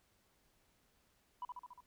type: tone with echo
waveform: sine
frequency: 987.8 Hz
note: B5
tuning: in tune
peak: -38 dBFS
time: 1.42-1.45 s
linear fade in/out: 2 ms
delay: 71 ms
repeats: 5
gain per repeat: -3 dB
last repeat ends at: 1.805 s
effects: tanh soft clip ceiling -37 dBFS + pink hiss -74 dBFS RMS until 1.86 s